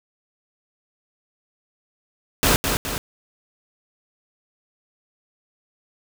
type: noise with echo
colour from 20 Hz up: pink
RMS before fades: -17 dBFS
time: 2.43-2.56 s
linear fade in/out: 0 ms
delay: 210 ms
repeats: 2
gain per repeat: -5 dB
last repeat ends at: 2.98 s
effects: none